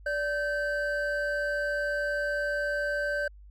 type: tone pair together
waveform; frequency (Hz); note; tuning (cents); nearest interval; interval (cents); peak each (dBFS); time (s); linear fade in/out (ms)
triangle; 582 / 1551.6; D5 / G6; -16 / -18; octave + perfect fourth; 1698; -28; 0.06-3.28; 5
effects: added 50 Hz sine -47 dBFS peak until 3.5 s